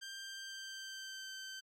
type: tone with pitch glide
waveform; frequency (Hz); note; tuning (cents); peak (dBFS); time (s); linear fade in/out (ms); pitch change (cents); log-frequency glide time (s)
15% pulse; 1582 to 1549.4; G6 to G6; +15 to -21; -38; 0.01-1.61; 20; -36; 0.2-1.33
effects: low-pass 11000 Hz 12 dB/octave + MP3 96 kbps